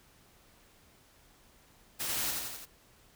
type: noise with echo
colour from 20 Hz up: white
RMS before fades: -35 dBFS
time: 1.99-2.32 s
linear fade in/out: 20 ms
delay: 85 ms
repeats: 4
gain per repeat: -3 dB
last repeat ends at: 2.66 s
effects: pink hiss -62 dBFS RMS until 3.15 s